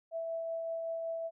sine tone with tremolo, 659.3 Hz, E5, in tune, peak -33 dBFS, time 0.11-1.31 s, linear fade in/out 50 ms, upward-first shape triangle, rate 5.3 Hz, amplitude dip 25%, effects none

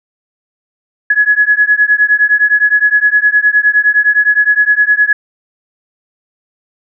sine beating tone pair, 1683 / 1692.7 Hz, G#6 / G#6, +23 / +33 cents, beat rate 9.7 Hz, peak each -10 dBFS, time 1.1-5.13 s, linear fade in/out 5 ms, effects none

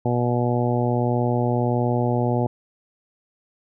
harmonic tone, 121.5 Hz, B2, 28 cents flat, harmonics 1 / 2 / 3 / 4 / 5 / 6 / 7, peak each -22 / -25 / -27 / -28 / -29 / -30 / -30 dBFS, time 0.05-2.47 s, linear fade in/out 5 ms, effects none

